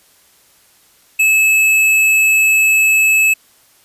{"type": "tone with tanh clipping", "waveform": "sine", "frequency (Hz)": 2600, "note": "E7", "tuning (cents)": -24, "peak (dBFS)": -10, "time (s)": [1.19, 3.34], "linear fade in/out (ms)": 10, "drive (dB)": 18, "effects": ["white hiss -51 dBFS RMS until 3.84 s", "resampled to 32000 Hz"]}